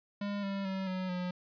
square tone with pitch steps, 202.8 / 196.91 / 191.2 / 185.65 / 180.26 Hz, G#3 / G3 / G3 / F#3 / F#3, -41 / +8 / -43 / +6 / -45 cents, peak -34 dBFS, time 0.21-1.31 s, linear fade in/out 5 ms, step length 220 ms, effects resampled to 11025 Hz

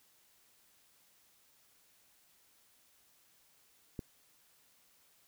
click, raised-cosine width 3 ms, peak -26 dBFS, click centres 3.992 s, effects white hiss -68 dBFS RMS until 5.27 s

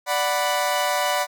sawtooth chord, B minor, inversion first, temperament equal, 587.3 / 740 / 987.8 Hz, D5 / F#5 / B5, 0 / 0 / 0 cents, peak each -21 dBFS, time 0.06-1.27 s, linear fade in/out 50 ms, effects none

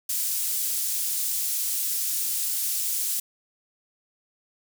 pink high-pass noise, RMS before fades -27 dBFS, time 0.09-3.2 s, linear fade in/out 5 ms, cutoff 8200 Hz, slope 12 dB/octave, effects none

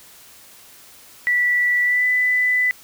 sine tone with pitch glide, 1959 to 1995.5 Hz, B6 to B6, -15 to +17 cents, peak -15 dBFS, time 1.27-2.71 s, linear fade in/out 0 ms, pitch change +32 cents, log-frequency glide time 1.83-2.06 s, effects white hiss -46 dBFS RMS until 2.83 s

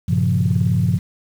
sine chord, G half-diminished seventh, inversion none, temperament equal with one note detuned, 98 / 116.54 / 137.32 / 174.61 Hz, G2 / Bb2 / Db3 / F3, 0 / 0 / -16 / 0 cents, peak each -19 / -20 / -20 / -19 dBFS, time 0.08-0.99 s, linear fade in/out 10 ms, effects tanh soft clip ceiling -6 dBFS + 7-bit

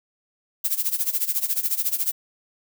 violet noise with tremolo, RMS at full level -21 dBFS, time 0.64-2.12 s, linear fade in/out 10 ms, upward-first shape sine, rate 14 Hz, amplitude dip 85%, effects none

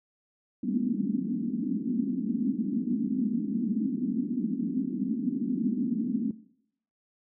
pink band-pass noise, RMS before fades -29 dBFS, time 0.63-6.31 s, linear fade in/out 2 ms, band 210 to 270 Hz, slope 48 dB/octave, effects noise-tail reverb RT60 0.7 s tail -19 dB re dry

